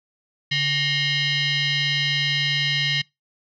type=tone with frequency modulation; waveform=sine; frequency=143.8 Hz; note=D3; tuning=36 cents flat; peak=-19 dBFS; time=0.51-3.02 s; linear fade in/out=10 ms; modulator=999 Hz; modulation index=3.9; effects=noise-tail reverb RT60 0.2 s tail -24 dB re dry